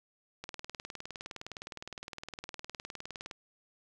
click train, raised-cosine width 0.2 ms, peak -24 dBFS, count 57, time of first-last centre 0.44-3.312 s, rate 19.5 Hz, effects none

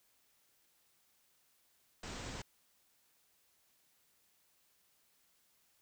pink low-pass noise, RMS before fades -45 dBFS, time 2.03-2.42 s, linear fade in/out 5 ms, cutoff 8200 Hz, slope 96 dB/octave, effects white hiss -73 dBFS RMS until 5.81 s

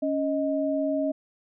sine tone pair together, 278.5 / 625.2 Hz, C#4 / D#5, +8 / +8 cents, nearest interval octave + major second, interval 1400 cents, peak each -26 dBFS, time 0.02-1.12 s, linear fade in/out 10 ms, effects none

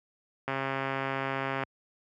click train, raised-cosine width 0.5 ms, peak -16 dBFS, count 157, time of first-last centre 0.48-1.636 s, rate 135 Hz, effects high-pass 80 Hz 12 dB/octave

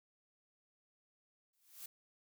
blue noise with exponential growth, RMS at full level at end -45 dBFS, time 1.53-1.86 s, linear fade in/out 5 ms, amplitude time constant 71 ms, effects none

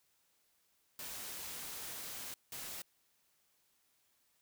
white noise bursts at uneven times, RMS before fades -45 dBFS, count 2, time 0.99-2.34 / 2.52-2.82 s, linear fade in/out 2 ms, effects white hiss -75 dBFS RMS until 4.41 s

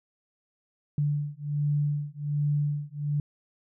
sine beating tone pair, 145.8 / 147.1 Hz, D3 / D3, -12 / +3 cents, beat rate 1.3 Hz, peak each -28 dBFS, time 0.98-3.2 s, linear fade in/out 2 ms, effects none

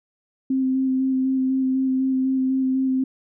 sine tone with vibrato, 262.5 Hz, C4, 6 cents sharp, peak -18 dBFS, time 0.5-3.04 s, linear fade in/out 5 ms, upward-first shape square, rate 4 Hz, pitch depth 12 cents each way, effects none

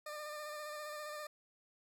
20% pulse tone with vibrato, 601 Hz, D5, 40 cents sharp, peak -38 dBFS, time 0.06-1.27 s, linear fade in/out 5 ms, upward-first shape square, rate 15 Hz, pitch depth 19 cents each way, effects none

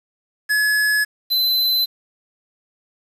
square tone pair in turn, 1700 / 4043 Hz, G#6 / B7, +40 / +40 cents, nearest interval octave + minor third, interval 1500 cents, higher second, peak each -16 dBFS, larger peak neither, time 0.49-1.05 / 1.3-1.86 s, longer neither, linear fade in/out 20 ms, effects resampled to 32000 Hz + 7-bit

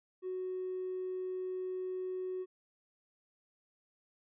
triangle tone, 370.1 Hz, F#4, in tune, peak -32 dBFS, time 0.22-2.46 s, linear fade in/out 50 ms, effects tanh soft clip ceiling -33 dBFS + resampled to 8000 Hz

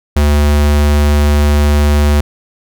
square tone, 73.42 Hz, D2, in tune, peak -8 dBFS, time 0.16-2.21 s, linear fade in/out 5 ms, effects none

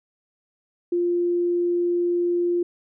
sine tone, 349.2 Hz, F4, in tune, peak -19 dBFS, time 0.92-2.63 s, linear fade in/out 5 ms, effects none

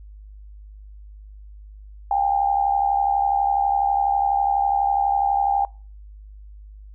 sine tone with amplitude modulation, 800 Hz, G5, 35 cents sharp, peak -14 dBFS, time 2.11-5.65 s, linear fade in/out 2 ms, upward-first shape sine, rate 72.1 Hz, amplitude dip 75%, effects noise-tail reverb RT60 0.4 s tail -24 dB re dry + added 51 Hz sine -39 dBFS peak until 6.94 s

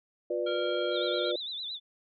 sine chord, B diminished, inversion second, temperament just, 355.6 / 493.9 / 592.7 Hz, F4 / B4 / D5, +31 / 0 / +16 cents, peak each -32 dBFS, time 0.3-1.36 s, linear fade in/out 5 ms
harmonic tone, 463.4 Hz, A#4, 10 cents flat, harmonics 1 / 3 / 5 / 7 / 9, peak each -47 / -37 / -47 / -37 / -49 dBFS, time 0.46-1.32 s, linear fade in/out 10 ms
sine tone with vibrato, 3729 Hz, A#7, in tune, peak -34 dBFS, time 0.91-1.8 s, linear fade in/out 50 ms, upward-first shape sine, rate 8.9 Hz, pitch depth 130 cents each way
effects MP3 48 kbps

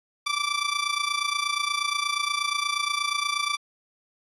15% pulse tone with amplitude modulation, 1167 Hz, D6, 11 cents flat, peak -15 dBFS, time 0.26-3.57 s, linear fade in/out 10 ms, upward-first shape sine, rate 28.4 Hz, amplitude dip 75%, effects resampled to 24000 Hz

